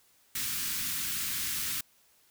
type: band-stop noise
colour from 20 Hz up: white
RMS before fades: -33 dBFS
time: 0.35-1.81 s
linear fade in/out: 5 ms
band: 290 to 1300 Hz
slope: 24 dB/octave
effects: white hiss -65 dBFS RMS until 2.3 s